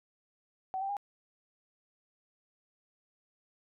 sine tone with pitch steps, 758 / 783.4 / 809.6 Hz, F#5 / G5 / G#5, +42 / -1 / -44 cents, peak -32 dBFS, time 0.74-0.968 s, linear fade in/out 0 ms, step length 76 ms, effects none

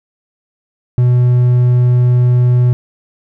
triangle tone, 123.47 Hz, B2, in tune, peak -5 dBFS, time 0.98-2.73 s, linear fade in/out 0 ms, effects none

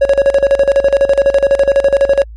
triangle tone with tremolo, 554.4 Hz, C#5, in tune, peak -3 dBFS, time 0.01-2.24 s, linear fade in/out 10 ms, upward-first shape square, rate 12 Hz, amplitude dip 80%, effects added 55 Hz sine -28 dBFS peak until 2.36 s + MP3 48 kbps

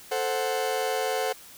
40% pulse chord, F# diminished, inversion first, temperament equal, 440 / 523.3 / 740 Hz, A4 / C5 / F#5, 0 / 0 / 0 cents, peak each -29 dBFS, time 0.11-1.33 s, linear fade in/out 10 ms, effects white hiss -48 dBFS RMS until 1.57 s

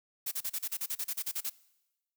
blue noise bursts, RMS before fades -34 dBFS, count 14, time 0.26-1.499 s, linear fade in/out 10 ms, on 56 ms, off 35 ms, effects noise-tail reverb RT60 1.0 s tail -21 dB re dry

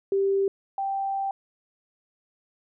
sine tone pair in turn, 392.3 / 783.2 Hz, G4 / G5, +1 / -2 cents, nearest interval octave, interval 1197 cents, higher second, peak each -20 / -25 dBFS, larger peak first, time 0.12-0.48 / 0.78-1.31 s, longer second, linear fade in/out 2 ms, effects none

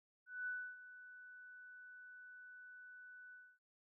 sine tone with ADSR envelope, 1490 Hz, F#6, 12 cents sharp, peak -39 dBFS, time 0.26-3.59 s, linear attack 210 ms, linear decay 290 ms, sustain -15 dB, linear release 260 ms, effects none

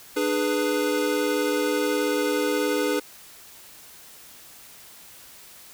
square chord, G# diminished, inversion second, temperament equal with one note detuned, 298.6 / 415.3 / 493.9 Hz, D4 / G#4 / B4, +29 / 0 / 0 cents, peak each -27 dBFS, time 0.16-3 s, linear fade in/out 10 ms, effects white hiss -47 dBFS RMS until 5.73 s

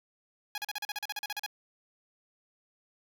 10% pulse tone bursts, 830.6 Hz, G#5, in tune, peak -25 dBFS, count 14, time 0.55-1.463 s, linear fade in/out 2 ms, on 29 ms, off 39 ms, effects none

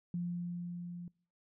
sine tone with level ramp, 174.61 Hz, F3, in tune, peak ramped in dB -33 to -42 dBFS, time 0.14-1.08 s, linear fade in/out 2 ms, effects noise-tail reverb RT60 0.5 s tail -26 dB re dry

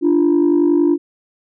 sine tone pair together, 293.7 / 344.5 Hz, D4 / F4, 0 / -24 cents, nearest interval minor third, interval 276 cents, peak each -12 dBFS, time 0.01-0.98 s, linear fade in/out 50 ms, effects tanh soft clip ceiling -7 dBFS

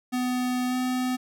square tone with pitch glide, 250.3 to 253.2 Hz, B3 to B3, +23 to +43 cents, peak -25 dBFS, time 0.12-1.17 s, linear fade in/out 20 ms, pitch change +20 cents, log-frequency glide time 0.68-0.75 s, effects none

